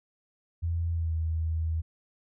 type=tone with pitch glide; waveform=sine; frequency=84.1 to 80.72 Hz; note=E2 to E2; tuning=+35 to -36 cents; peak=-26 dBFS; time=0.62-1.82 s; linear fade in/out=20 ms; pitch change=-71 cents; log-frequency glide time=0.92-1.13 s; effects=none